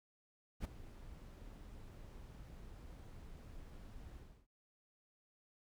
brown noise with ADSR envelope, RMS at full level -37 dBFS, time 0.6-4.47 s, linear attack 48 ms, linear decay 8 ms, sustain -16 dB, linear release 310 ms, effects none

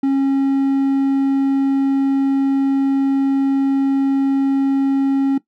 triangle tone, 272.7 Hz, C#4, 28 cents flat, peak -11 dBFS, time 0.03-5.38 s, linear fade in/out 5 ms, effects noise-tail reverb RT60 0.1 s tail -17 dB re dry

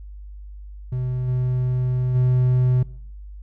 triangle tone with level steps, 126.3 Hz, B2, 39 cents sharp, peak -20 / -17 / -13 dBFS, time 0.92-2.83 s, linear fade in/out 5 ms, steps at 1.27 / 2.14 s, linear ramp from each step 20 ms, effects noise-tail reverb RT60 0.6 s tail -21 dB re dry + added 50 Hz sine -35 dBFS peak until 3.42 s

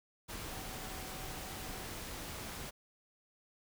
sine tone in noise, 756 Hz, F#5, 37 cents sharp, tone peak -53 dBFS, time 0.5-1.85 s, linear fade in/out 20 ms, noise pink, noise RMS -44 dBFS, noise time 0.28-2.71 s, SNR -12 dB, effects none

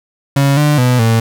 35% pulse tone with pitch steps, 139.2 / 148.5 / 124.9 / 113.5 Hz, C#3 / D3 / B2 / A#2, +8 / +20 / +20 / -46 cents, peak -7 dBFS, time 0.36-1.2 s, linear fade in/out 5 ms, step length 210 ms, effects none

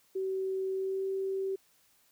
sine tone with pitch glide, 381.1 to 385.5 Hz, G4 to G4, -49 to -29 cents, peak -30 dBFS, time 0.15-1.56 s, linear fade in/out 10 ms, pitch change +20 cents, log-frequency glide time 0.71-1.05 s, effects white hiss -67 dBFS RMS until 2.11 s

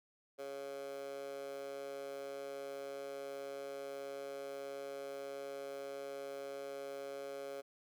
15% pulse tone with high-pass filter, 138.59 Hz, C#3, in tune, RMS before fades -45 dBFS, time 0.38-7.62 s, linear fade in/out 20 ms, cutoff 500 Hz, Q 4, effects none

